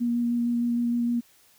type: tone with vibrato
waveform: sine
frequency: 238 Hz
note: A#3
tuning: 36 cents sharp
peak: -22 dBFS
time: 0-1.21 s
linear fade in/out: 20 ms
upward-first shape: square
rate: 6.5 Hz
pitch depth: 9 cents each way
effects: white hiss -59 dBFS RMS until 1.58 s